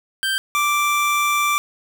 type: tone pair in turn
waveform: 25% pulse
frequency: 1568 / 1173.9 Hz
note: G6 / D6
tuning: 0 / -1 cents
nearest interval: perfect fourth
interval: 501 cents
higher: first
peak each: -15 / -13 dBFS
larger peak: second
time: 0.23-0.38 / 0.55-1.58 s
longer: second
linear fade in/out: 0 ms
effects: 7-bit